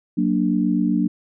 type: chord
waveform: sine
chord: Gb augmented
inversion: none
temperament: equal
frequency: 185 / 233.1 / 293.7 Hz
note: Gb3 / Bb3 / D4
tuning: 0 / 0 / 0 cents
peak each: -21 dBFS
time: 0.17-1.08 s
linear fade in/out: 10 ms
effects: none